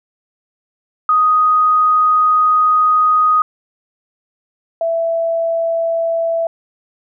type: tone pair in turn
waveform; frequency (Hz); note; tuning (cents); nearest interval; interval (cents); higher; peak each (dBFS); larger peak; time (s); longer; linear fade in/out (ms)
sine; 1247 / 663.6; D#6 / E5; +3 / +11; major seventh; 1092; first; -9 / -14; first; 1.09-3.42 / 4.81-6.47; first; 2
effects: none